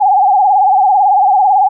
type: tone with vibrato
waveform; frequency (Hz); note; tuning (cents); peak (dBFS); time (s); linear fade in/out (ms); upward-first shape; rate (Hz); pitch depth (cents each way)
sine; 791; G5; +15; -6; 0-1.69; 20; sine; 18; 110
effects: none